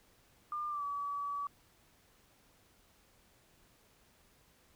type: tone with pitch glide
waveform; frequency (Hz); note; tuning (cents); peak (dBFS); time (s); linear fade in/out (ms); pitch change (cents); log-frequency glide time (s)
sine; 1200 to 1143.2; D6 to D6; +37 to -47; -35; 0.52-1.47; 2; -84; 0.69-0.84
effects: pink hiss -67 dBFS RMS until 4.75 s